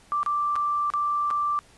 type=tone with dropouts; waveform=sine; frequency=1174.7 Hz; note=D6; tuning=in tune; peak=-22 dBFS; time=0.12-1.59 s; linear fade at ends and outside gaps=0 ms; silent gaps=0.231-0.262 / 0.556-0.562 / 0.902-0.937 / 1.304-1.31 s; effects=pink hiss -55 dBFS RMS until 1.77 s + resampled to 24000 Hz